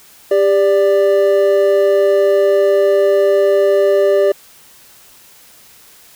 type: tone pair together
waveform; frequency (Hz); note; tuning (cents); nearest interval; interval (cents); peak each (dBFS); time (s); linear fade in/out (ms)
triangle; 397.9 / 586; G4 / D5; +26 / -4; perfect fifth; 670; -10; 0.31-4.32; 5
effects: white hiss -44 dBFS RMS until 6.15 s